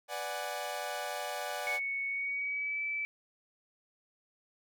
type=chord; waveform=sawtooth; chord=G# half-diminished seventh; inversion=first; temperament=equal; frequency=493.9 / 587.3 / 740 / 830.6 Hz; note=B4 / D5 / F#5 / G#5; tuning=0 / 0 / 0 / 0 cents; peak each=-42 / -36 / -36 / -38 dBFS; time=0.08-1.8 s; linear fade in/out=50 ms
type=tone with pitch glide; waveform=sine; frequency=2217 to 2312 Hz; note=C#7 to D7; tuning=0 to -28 cents; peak=-32 dBFS; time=1.67-3.05 s; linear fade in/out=0 ms; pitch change=+72 cents; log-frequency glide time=2.07-2.82 s
effects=none